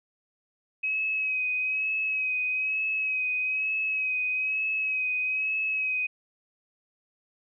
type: tone with vibrato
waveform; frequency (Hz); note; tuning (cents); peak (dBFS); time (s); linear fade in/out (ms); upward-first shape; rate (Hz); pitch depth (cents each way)
sine; 2544; D#7; +38; -25; 0.83-6.07; 10; sine; 1.1; 30
effects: none